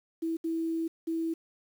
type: tone bursts at uneven times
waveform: sine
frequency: 327.5 Hz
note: E4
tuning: 11 cents flat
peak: -28 dBFS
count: 3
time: 0.22-0.37 / 0.44-0.88 / 1.07-1.34 s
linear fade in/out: 10 ms
effects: 9-bit